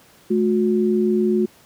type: tone pair together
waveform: sine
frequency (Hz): 215.6 / 362.6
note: A3 / F#4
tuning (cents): -35 / -35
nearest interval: major sixth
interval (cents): 900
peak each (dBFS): -18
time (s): 0.3-1.46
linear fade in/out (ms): 10
effects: pink hiss -51 dBFS RMS until 1.65 s + high-pass 100 Hz 12 dB/octave

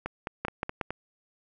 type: two click trains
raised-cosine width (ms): 0.5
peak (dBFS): -14 / -17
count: 3 / 5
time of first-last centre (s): 0.45-0.812 / 0.06-0.906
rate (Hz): 5.52 / 4.73
effects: none

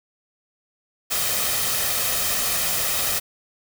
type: noise with comb filter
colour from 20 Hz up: white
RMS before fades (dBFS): -23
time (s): 1.1-3.2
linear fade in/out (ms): 20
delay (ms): 1.6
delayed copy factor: +0.5
effects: none

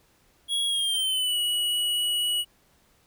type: tone with pitch glide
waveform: square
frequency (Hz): 3322 to 2926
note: G#7 to F#7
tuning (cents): 0 to -20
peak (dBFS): -24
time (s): 0.48-2.45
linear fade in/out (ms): 50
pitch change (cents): -220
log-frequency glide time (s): 0.66-1.38
effects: pink hiss -63 dBFS RMS until 3.06 s

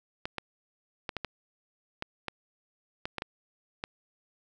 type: clicks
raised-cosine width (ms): 0.3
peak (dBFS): -17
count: 11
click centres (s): 0.255 / 0.383 / 1.092 / 1.167 / 1.247 / 2.024 / 2.283 / 3.055 / 3.183 / 3.221 / 3.839
effects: none

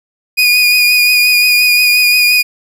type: tone with vibrato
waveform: 30% pulse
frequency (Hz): 2461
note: D#7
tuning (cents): -20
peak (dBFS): -4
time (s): 0.37-2.43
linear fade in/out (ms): 20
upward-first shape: triangle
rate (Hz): 5.7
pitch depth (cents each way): 26
effects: none

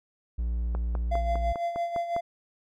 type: tone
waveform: triangle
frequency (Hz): 58.27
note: A#1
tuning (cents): 0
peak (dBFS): -24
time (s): 0.38-1.53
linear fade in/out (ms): 10
type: click train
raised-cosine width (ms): 1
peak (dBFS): -21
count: 8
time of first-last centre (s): 0.75-2.164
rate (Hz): 4.95
type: tone with tremolo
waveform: triangle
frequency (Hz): 686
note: F5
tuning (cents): -31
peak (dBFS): -23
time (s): 1.11-2.21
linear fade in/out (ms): 10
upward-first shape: sine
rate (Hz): 6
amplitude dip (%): 60
effects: none

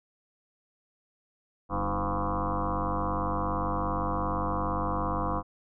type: tone with frequency modulation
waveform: sine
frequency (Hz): 510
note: C5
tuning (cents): -44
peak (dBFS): -26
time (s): 1.69-5.43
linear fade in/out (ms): 50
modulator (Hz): 97.4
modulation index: 7.1
effects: none

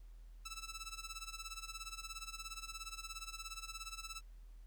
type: tone with tremolo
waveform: 10% pulse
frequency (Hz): 1318.5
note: E6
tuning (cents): 0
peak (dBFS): -35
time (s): 0.45-4.21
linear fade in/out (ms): 10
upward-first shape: sine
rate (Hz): 17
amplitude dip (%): 85
effects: added 41 Hz sine -52 dBFS peak until 4.66 s + pink hiss -75 dBFS RMS until 4.66 s

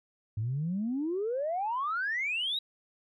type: exponential sweep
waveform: sine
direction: up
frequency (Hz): 102.4 to 3906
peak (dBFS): -28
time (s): 0.37-2.59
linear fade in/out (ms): 5
effects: tanh soft clip ceiling -24 dBFS

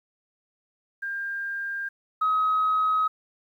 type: tone pair in turn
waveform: sine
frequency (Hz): 1600 / 1269.9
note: G6 / D#6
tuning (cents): +35 / +35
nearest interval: major third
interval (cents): 400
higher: first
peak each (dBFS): -28 / -19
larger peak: second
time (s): 1.02-1.89 / 2.21-3.08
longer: neither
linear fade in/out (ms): 10
effects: tanh soft clip ceiling -16 dBFS + 10-bit

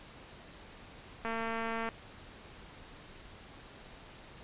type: click train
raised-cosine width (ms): 0.5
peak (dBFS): -22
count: 146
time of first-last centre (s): 1.25-1.889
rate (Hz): 227
effects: pink hiss -52 dBFS RMS until 4.43 s + resampled to 8000 Hz

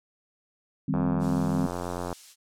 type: chord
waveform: sine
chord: C minor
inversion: first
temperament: equal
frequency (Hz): 155.56 / 196 / 261.6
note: Eb3 / G3 / C4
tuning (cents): 0 / 0 / 0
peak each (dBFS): -28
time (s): 0.88-1.67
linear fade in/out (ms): 5
type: click train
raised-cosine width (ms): 1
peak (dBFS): -18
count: 106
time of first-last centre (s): 0.94-2.128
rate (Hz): 88.4
type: noise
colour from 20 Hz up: violet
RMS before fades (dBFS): -37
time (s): 1.19-2.36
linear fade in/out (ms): 50
effects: low-pass 6000 Hz 12 dB/octave

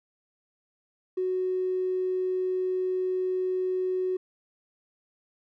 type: tone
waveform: triangle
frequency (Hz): 370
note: F#4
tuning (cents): 0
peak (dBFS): -21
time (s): 1.17-4.17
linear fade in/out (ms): 10
effects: tanh soft clip ceiling -23 dBFS

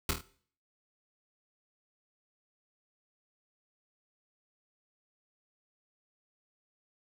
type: noise with echo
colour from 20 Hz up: pink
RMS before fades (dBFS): -28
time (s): 0.09-0.11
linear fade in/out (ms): 2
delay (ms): 25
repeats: 4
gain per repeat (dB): -5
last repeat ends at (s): 0.21
effects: noise-tail reverb RT60 0.5 s tail -17 dB re dry

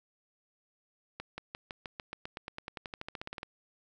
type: accelerating click train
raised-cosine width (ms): 0.3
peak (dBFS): -23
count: 23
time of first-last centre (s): 1.2-3.431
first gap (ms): 180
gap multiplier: 0.94
effects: none

